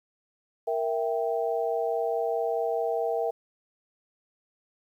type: chord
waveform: sine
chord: E diminished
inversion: second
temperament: equal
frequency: 466.2 / 659.3 / 784 Hz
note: Bb4 / E5 / G5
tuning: 0 / 0 / 0 cents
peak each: -28 / -29 / -32 dBFS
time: 0.67-3.31 s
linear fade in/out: 10 ms
effects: 10-bit